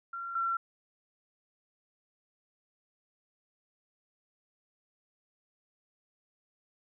sine tone pair in turn, 1373 / 1358.8 Hz, F6 / F6, -30 / -48 cents, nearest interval unison, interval 18 cents, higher first, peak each -36 / -28 dBFS, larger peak second, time 0.13-0.35 / 0.35-0.57 s, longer neither, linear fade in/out 5 ms, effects none

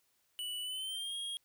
square tone with pitch glide, 2960 to 3265 Hz, F#7 to G#7, 0 to -30 cents, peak -38 dBFS, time 0.39-1.37 s, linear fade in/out 0 ms, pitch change +170 cents, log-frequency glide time 0.62-1.15 s, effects white hiss -75 dBFS RMS until 1.44 s

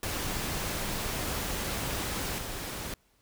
pink noise with level steps, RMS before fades -33 / -37 dBFS, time 0.03-2.94 s, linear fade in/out 2 ms, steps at 2.38 s, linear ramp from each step 5 ms, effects pink hiss -68 dBFS RMS until 3.21 s

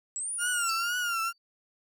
sine linear two-way sweep, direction up then down, 7610 to 9800 to 7610 Hz, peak -31 dBFS, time 0.16-0.7 s, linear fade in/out 0 ms, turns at 0.34 s
35% pulse tone with vibrato, 1400 Hz, F6, 4 cents sharp, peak -26 dBFS, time 0.38-1.33 s, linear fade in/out 50 ms, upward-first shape triangle, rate 2.1 Hz, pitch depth 100 cents each way
sine tone with exponential decay, 4598 Hz, D8, 37 cents flat, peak -31 dBFS, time 0.69-1.38 s, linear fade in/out 1 ms, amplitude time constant 150 ms
effects none

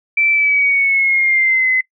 sine tone with pitch glide, 2330 to 2040 Hz, D7 to C7, -14 to -44 cents, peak -11 dBFS, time 0.17-1.81 s, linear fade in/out 5 ms, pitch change -230 cents, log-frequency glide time 0.31-1.69 s, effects noise-tail reverb RT60 0.1 s tail -22 dB re dry

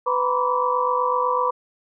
sine tone cluster, 498.9 / 964 / 1012 / 1156 Hz, B4 / B5 / B5 / D6, +17 / -42 / +42 / -28 cents, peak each -24 dBFS, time 0.06-1.51 s, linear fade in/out 10 ms, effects none

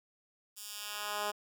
10% pulse tone with high-pass filter sweep, 207.7 Hz, G#3, in tune, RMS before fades -39 dBFS, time 0.56-1.32 s, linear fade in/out 20 ms, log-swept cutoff 6900 to 500 Hz, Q 0.71, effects none

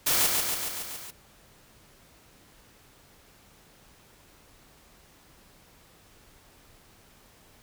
white noise with echo, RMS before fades -24 dBFS, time 0.06-0.27 s, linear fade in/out 10 ms, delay 140 ms, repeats 6, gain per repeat -3 dB, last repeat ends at 1.11 s, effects pink hiss -57 dBFS RMS until 7.62 s

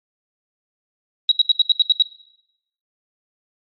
sine tone bursts, 3859 Hz, B7, 41 cents flat, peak -9 dBFS, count 8, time 1.29-2.023 s, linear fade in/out 2 ms, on 26 ms, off 75 ms, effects noise-tail reverb RT60 0.8 s tail -18 dB re dry + MP3 32 kbps

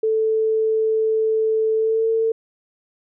sine tone with pitch glide, 440 to 449 Hz, A4 to A4, 0 to +35 cents, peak -16 dBFS, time 0.03-2.32 s, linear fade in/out 5 ms, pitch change +35 cents, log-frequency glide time 1.75-2.08 s, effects none

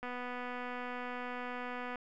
click train, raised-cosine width 0.5 ms, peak -27 dBFS, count 477, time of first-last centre 0.03-1.957 s, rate 247 Hz, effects none

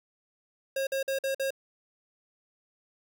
square tone bursts, 540 Hz, C#5, 45 cents flat, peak -28 dBFS, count 5, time 0.76-1.506 s, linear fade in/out 5 ms, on 110 ms, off 49 ms, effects none

